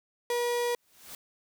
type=tone; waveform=35% pulse; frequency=481 Hz; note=B4; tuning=46 cents flat; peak=-25 dBFS; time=0.3-0.75 s; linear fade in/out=2 ms
type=noise with exponential growth; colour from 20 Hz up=white; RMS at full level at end=-41 dBFS; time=0.73-1.15 s; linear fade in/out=2 ms; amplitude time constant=90 ms
effects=none